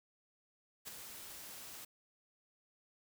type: noise with ADSR envelope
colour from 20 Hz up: white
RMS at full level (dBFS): -44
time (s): 0.85-1.85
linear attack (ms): 28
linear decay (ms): 15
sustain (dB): -6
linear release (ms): 6
effects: none